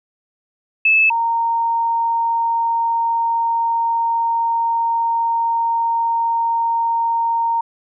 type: tone pair in turn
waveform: sine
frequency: 2613 / 923.8 Hz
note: E7 / A#5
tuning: -16 / -16 cents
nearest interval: octave + tritone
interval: 1800 cents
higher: first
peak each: -10 / -15 dBFS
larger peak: first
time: 0.85-1.1 / 1.1-7.61 s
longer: second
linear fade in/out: 5 ms
effects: none